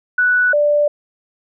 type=tone pair in turn; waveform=sine; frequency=1480 / 588.6 Hz; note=F#6 / D5; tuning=0 / +4 cents; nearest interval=octave + major third; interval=1596 cents; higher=first; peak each=-11 dBFS; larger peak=neither; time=0.18-0.53 / 0.53-0.88 s; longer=neither; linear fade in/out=5 ms; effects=none